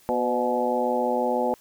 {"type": "harmonic tone with a mistuned harmonic", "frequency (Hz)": 122, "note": "B2", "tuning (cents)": -21, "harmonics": [2, 3, 4, 5, 6, 7], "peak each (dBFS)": [-29, -31, -26, -29, -31, -27], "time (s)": [0.09, 1.54], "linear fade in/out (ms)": 0, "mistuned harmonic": 4, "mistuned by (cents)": 55, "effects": ["white hiss -56 dBFS RMS until 1.6 s"]}